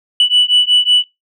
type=beating tone pair; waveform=sine; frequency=2960 / 2965.4 Hz; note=F#7 / F#7; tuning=0 / +3 cents; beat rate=5.4 Hz; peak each=-10 dBFS; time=0.2-1.04 s; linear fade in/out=2 ms; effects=noise-tail reverb RT60 0.2 s tail -23 dB re dry + tanh soft clip ceiling -4 dBFS